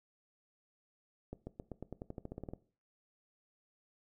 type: accelerating click train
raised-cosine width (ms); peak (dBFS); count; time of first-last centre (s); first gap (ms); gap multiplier
2; -29; 15; 1.33-2.535; 140; 0.92
effects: noise-tail reverb RT60 0.4 s tail -18 dB re dry